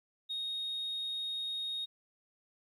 sine tone, 3729 Hz, A#7, in tune, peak -33 dBFS, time 0.29-1.86 s, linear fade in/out 20 ms, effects tanh soft clip ceiling -32 dBFS + 12-bit

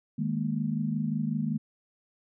sine chord, D# suspended fourth, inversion none, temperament equal, 155.56 / 207.7 / 233.1 Hz, D#3 / G#3 / A#3, 0 / 0 / 0 cents, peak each -31 dBFS, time 0.18-1.58 s, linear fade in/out 10 ms, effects none

